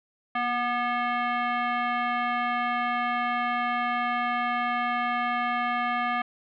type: tone with frequency modulation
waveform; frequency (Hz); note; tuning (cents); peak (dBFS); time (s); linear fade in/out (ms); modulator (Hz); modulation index
sine; 239.3; A#3; +46; -24; 0.35-6.22; 5; 971; 1.9
effects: none